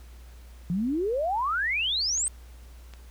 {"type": "exponential sweep", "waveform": "sine", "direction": "up", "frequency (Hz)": [165.6, 8660], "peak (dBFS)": -24, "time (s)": [0.7, 2.28], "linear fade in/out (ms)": 0}
{"type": "clicks", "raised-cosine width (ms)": 0.2, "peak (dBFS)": -29, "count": 3, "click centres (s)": [2.175, 2.27, 2.937]}
{"effects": ["added 60 Hz sine -44 dBFS peak until 3.1 s", "pink hiss -57 dBFS RMS until 3.1 s"]}